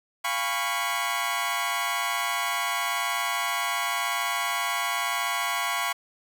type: chord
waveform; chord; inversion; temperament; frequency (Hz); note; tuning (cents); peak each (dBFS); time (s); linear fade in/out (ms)
20% pulse; C# dominant seventh; first; equal with one note detuned; 698.5 / 812.6 / 987.8 / 1108.7; E#5 / G#5 / B5 / C#6; 0 / -38 / 0 / 0; -28 / -29 / -26 / -24; 0.24-5.93; 10
effects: none